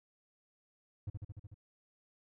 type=tone with echo; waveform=triangle; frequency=101.8 Hz; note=G#2; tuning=34 cents flat; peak=-34 dBFS; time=1.07-1.1 s; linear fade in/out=5 ms; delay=74 ms; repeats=6; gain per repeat=-2 dB; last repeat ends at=1.544 s; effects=none